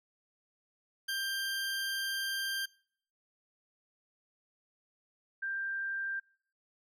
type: tone pair in turn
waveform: 20% pulse / sine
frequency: 1583 / 1583 Hz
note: G6 / G6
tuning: +17 / +17 cents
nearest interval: unison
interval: 0 cents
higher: neither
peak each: -28 / -33 dBFS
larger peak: first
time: 1.08-2.66 / 5.42-6.2 s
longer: first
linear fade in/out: 10 ms
effects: noise-tail reverb RT60 0.6 s tail -26 dB re dry